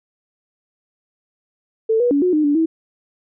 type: tone with pitch steps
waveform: sine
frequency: 444.6 / 485.9 / 284.2 / 362.8 / 305 / 289.9 / 323.8 Hz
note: A4 / B4 / C#4 / F#4 / D#4 / D4 / E4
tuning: +18 / -28 / +43 / -34 / -34 / -22 / -31 cents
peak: -13 dBFS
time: 1.89-2.66 s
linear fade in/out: 10 ms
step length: 110 ms
effects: none